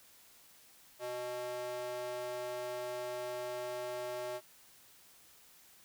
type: tone with high-pass filter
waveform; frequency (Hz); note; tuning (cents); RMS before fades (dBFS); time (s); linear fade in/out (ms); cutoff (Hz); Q
square; 123.47; B2; 0; -40; 0.99-4.41; 50; 520; 6.7
effects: white hiss -61 dBFS RMS until 5.84 s